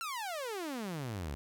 sawtooth exponential sweep, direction down, 1394 to 65.1 Hz, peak -33 dBFS, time 0.01-1.35 s, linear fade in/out 0 ms, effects none

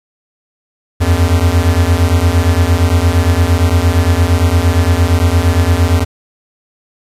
square beating tone pair, 82 / 90.7 Hz, E2 / F#2, -9 / -34 cents, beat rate 8.7 Hz, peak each -12 dBFS, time 1-6.05 s, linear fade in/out 20 ms, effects resampled to 32000 Hz + 7-bit

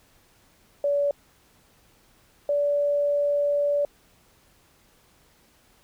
sine tone pair in turn, 572 / 577.6 Hz, D5 / D5, -46 / -29 cents, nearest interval unison, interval 17 cents, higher second, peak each -20 dBFS, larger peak neither, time 0.84-1.11 / 2.49-3.85 s, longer second, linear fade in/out 2 ms, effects pink hiss -60 dBFS RMS until 5.83 s

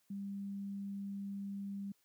sine tone, 198.8 Hz, G3, 25 cents sharp, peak -39 dBFS, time 0.1-1.92 s, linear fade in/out 5 ms, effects white hiss -75 dBFS RMS until 2.04 s + high-pass 100 Hz 12 dB/octave

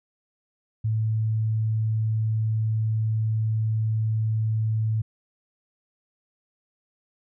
sine tone, 110 Hz, A2, in tune, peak -21 dBFS, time 0.84-5.02 s, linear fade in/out 10 ms, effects none

